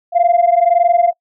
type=tone pair together; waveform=sine; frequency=682.4 / 704 Hz; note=F5 / F5; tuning=-40 / +14 cents; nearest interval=minor second; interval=54 cents; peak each=-11 dBFS; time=0.12-1.13 s; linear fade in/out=50 ms; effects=noise-tail reverb RT60 0.1 s tail -25 dB re dry + tanh soft clip ceiling -4 dBFS